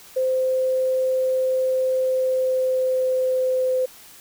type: tone with pitch glide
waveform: sine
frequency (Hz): 518 to 513.2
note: C5 to C5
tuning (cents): -17 to -34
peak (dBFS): -18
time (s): 0.16-3.86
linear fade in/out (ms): 10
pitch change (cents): -17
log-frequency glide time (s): 1.89-3.73
effects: white hiss -46 dBFS RMS until 4.2 s